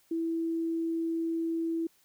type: tone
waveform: sine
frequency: 329.6 Hz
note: E4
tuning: in tune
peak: -28 dBFS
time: 0.11-1.87 s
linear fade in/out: 5 ms
effects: white hiss -66 dBFS RMS until 2.04 s